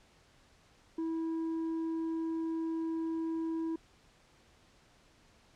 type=tone with tanh clipping; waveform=sine; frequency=325.8 Hz; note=E4; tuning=20 cents flat; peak=-33 dBFS; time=0.98-3.76 s; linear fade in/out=5 ms; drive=4 dB; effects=pink hiss -64 dBFS RMS until 5.55 s + low-pass 7000 Hz 12 dB/octave